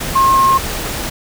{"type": "tone in noise", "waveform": "sine", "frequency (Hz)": 1071, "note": "C6", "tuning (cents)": 40, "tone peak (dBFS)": -8, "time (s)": [0.15, 0.58], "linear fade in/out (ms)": 10, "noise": "pink", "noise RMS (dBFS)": -22, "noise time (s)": [0, 1.1], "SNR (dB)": 11, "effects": []}